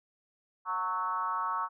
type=tone with frequency modulation; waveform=sine; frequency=1110 Hz; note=C#6; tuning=2 cents sharp; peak=-29 dBFS; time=0.65-1.69 s; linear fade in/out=50 ms; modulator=193 Hz; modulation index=1.2; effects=none